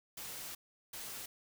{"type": "noise bursts at uneven times", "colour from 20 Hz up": "white", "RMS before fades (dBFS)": -45, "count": 2, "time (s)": [[0.17, 0.55], [0.93, 1.26]], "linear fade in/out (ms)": 5, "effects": []}